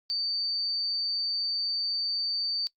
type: tone with amplitude modulation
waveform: sine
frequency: 4588 Hz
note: D8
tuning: 41 cents flat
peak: -25 dBFS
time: 0.1-2.67 s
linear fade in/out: 0 ms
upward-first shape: sine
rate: 204 Hz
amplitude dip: 40%
effects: noise-tail reverb RT60 0.1 s tail -21 dB re dry + Opus 48 kbps